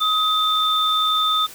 sine tone pair together, 1262 / 3569 Hz, D#6 / A7, +24 / +24 cents, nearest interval octave + tritone, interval 1800 cents, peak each -19 dBFS, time 0-1.47 s, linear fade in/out 20 ms, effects white hiss -40 dBFS RMS until 1.54 s

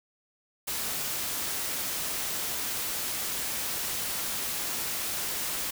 white noise, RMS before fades -32 dBFS, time 0.67-5.71 s, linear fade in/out 10 ms, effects none

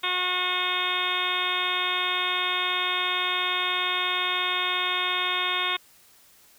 harmonic tone, 362.9 Hz, F#4, 34 cents flat, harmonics 1 / 2 / 3 / 4 / 5 / 6 / 7 / 8 / 9 / 10, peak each -38 / -37 / -30 / -34 / -37 / -31 / -33 / -38 / -33 / -29 dBFS, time 0.03-5.77 s, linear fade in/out 10 ms, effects white hiss -56 dBFS RMS until 6.58 s

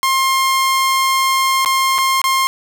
sawtooth tone with dropouts, 1063 Hz, C6, 27 cents sharp, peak -9 dBFS, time 0.03-2.47 s, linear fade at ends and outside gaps 0 ms, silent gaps 1.648-1.659 / 1.982-1.986 / 2.216-2.241 s, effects none

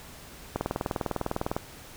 click train, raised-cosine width 1 ms, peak -13 dBFS, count 21, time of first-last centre 0.56-1.565 s, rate 19.9 Hz, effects pink hiss -47 dBFS RMS until 1.96 s

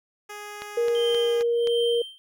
10% pulse tone with pitch glide, 415.3 to 409.3 Hz, G#4 to G#4, 0 to -25 cents, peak -28 dBFS, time 0.29-1.43 s, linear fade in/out 10 ms, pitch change -25 cents, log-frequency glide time 0.83-1.2 s
click train, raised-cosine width 0.2 ms, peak -18 dBFS, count 5, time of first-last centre 0.62-1.673 s, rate 3.8 Hz
sine tone, 471.2 Hz, A#4, 19 cents sharp, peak -20 dBFS, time 0.77-2.02 s, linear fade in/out 5 ms
triangle tone with tremolo, 3136 Hz, G7, in tune, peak -26 dBFS, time 0.95-2.18 s, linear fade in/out 0 ms, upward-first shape sine, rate 1.4 Hz, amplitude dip 95%
effects none

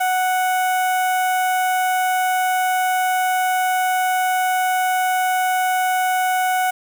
sawtooth tone with notch filter, 740 Hz, F#5, in tune, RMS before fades -19 dBFS, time 0-6.71 s, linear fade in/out 10 ms, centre 4400 Hz, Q 0.71, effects 7-bit

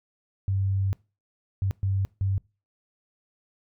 sine tone bursts at uneven times, 97.1 Hz, G2, 16 cents flat, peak -22 dBFS, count 4, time 0.48-0.93 / 1.62-1.71 / 1.83-2.05 / 2.21-2.38 s, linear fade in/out 0 ms, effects noise-tail reverb RT60 0.3 s tail -23 dB re dry

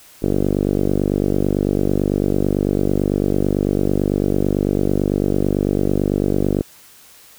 5% pulse tone with low-pass filter, 49 Hz, G1, in tune, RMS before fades -18 dBFS, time 0.22-6.62 s, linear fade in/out 10 ms, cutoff 380 Hz, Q 1.3, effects white hiss -46 dBFS RMS until 7.38 s

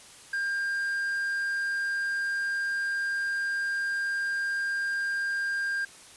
triangle tone, 1600 Hz, G6, 35 cents sharp, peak -25 dBFS, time 0.33-5.85 s, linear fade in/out 5 ms, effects white hiss -50 dBFS RMS until 6.16 s + resampled to 24000 Hz

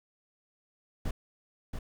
brown noise with echo, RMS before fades -31 dBFS, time 1.05-1.11 s, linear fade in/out 5 ms, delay 680 ms, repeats 1, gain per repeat -5 dB, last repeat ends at 1.79 s, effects none

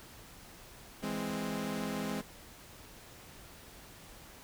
sawtooth chord, E augmented, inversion none, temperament equal, 164.81 / 207.7 / 261.6 Hz, E3 / G#3 / B#3, 0 / 0 / 0 cents, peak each -38 / -33 / -35 dBFS, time 1.02-2.22 s, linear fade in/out 20 ms, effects pink hiss -53 dBFS RMS until 4.43 s

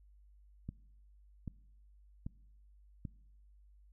click train, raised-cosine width 5 ms, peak -28 dBFS, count 4, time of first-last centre 0.69-3.052 s, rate 1.27 Hz, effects noise-tail reverb RT60 0.9 s tail -23 dB re dry + added 50 Hz sine -59 dBFS peak until 3.92 s

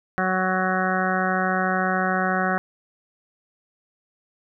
harmonic tone, 186.2 Hz, F#3, 11 cents sharp, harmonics 1 / 2 / 3 / 4 / 6 / 7 / 8 / 9 / 10, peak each -26 / -31 / -30 / -26 / -30 / -30 / -27 / -32 / -32 dBFS, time 0.18-2.58 s, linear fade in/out 0 ms, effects none

